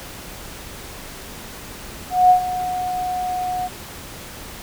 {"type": "tone with ADSR envelope", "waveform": "sine", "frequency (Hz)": 730, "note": "F#5", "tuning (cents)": -24, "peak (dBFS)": -7, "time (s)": [2.1, 3.69], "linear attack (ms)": 200, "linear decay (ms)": 98, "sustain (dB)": -14, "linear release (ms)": 36, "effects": ["pink hiss -36 dBFS RMS until 4.62 s"]}